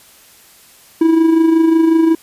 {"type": "tone with amplitude modulation", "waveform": "triangle", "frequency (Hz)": 325.8, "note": "E4", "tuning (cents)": -20, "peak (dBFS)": -4, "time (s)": [1.01, 2.15], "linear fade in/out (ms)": 5, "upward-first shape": "sine", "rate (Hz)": 25.5, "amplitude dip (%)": 50, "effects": ["white hiss -45 dBFS RMS until 2.22 s", "resampled to 32000 Hz"]}